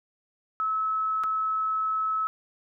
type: tone with dropouts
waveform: sine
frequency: 1296 Hz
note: E6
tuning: 30 cents flat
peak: -24 dBFS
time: 0.6-2.27 s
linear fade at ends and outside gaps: 0 ms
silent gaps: 1.236-1.24 s
effects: none